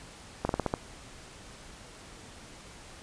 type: slowing click train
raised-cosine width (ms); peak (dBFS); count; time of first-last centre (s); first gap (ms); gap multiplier
1; -13; 6; 0.45-0.739; 42; 1.16
effects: pink hiss -49 dBFS RMS until 3.02 s + resampled to 22050 Hz